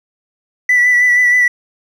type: tone with vibrato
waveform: triangle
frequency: 1971 Hz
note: B6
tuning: 4 cents flat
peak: -5 dBFS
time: 0.69-1.48 s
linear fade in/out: 5 ms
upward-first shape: sine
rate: 6.3 Hz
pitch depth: 24 cents each way
effects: tanh soft clip ceiling -4 dBFS